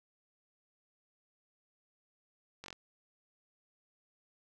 slowing click train, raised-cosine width 0.2 ms, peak -28 dBFS, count 5, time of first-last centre 2.64-2.728 s, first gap 21 ms, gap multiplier 1.03, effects none

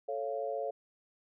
sine chord, A augmented, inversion none, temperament equal with one note detuned, 440 / 554.4 / 692 Hz, A4 / C#5 / E#5, 0 / 0 / -16 cents, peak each -38 / -36 / -38 dBFS, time 0.08-0.71 s, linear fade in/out 10 ms, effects none

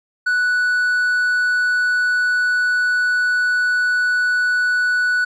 triangle tone, 1480 Hz, F#6, in tune, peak -13 dBFS, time 0.26-5.25 s, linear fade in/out 10 ms, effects resampled to 22050 Hz

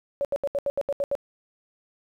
sine tone bursts, 563 Hz, C#5, 27 cents sharp, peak -22 dBFS, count 9, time 0.21-1.152 s, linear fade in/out 0 ms, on 38 ms, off 75 ms, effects 10-bit

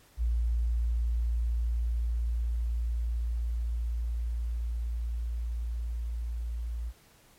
sine tone with level ramp, 57.9 Hz, A#1, 11 cents flat, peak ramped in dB -24 to -31 dBFS, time 0.17-6.93 s, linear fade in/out 50 ms, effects pink hiss -60 dBFS RMS until 7.38 s + MP3 64 kbps

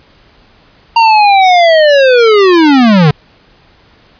square linear sweep, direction down, 930 to 140 Hz, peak -4 dBFS, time 0.96-3.11 s, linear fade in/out 5 ms, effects pink hiss -45 dBFS RMS until 4.19 s + resampled to 11025 Hz

